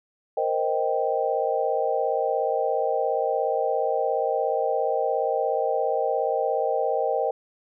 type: chord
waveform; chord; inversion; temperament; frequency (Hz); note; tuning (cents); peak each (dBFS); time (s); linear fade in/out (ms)
sine; C minor seventh; third; equal; 466.2 / 523.3 / 622.3 / 784; Bb4 / C5 / Eb5 / G5; 0 / 0 / 0 / 0; -27; 0.37-7.31; 5
effects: none